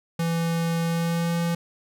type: tone with pitch glide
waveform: square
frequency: 166.8 to 169.52 Hz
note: E3 to E3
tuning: +21 to +49 cents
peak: -23 dBFS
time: 0.19-1.55 s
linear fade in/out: 5 ms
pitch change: +28 cents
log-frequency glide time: 0.83-1.39 s
effects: none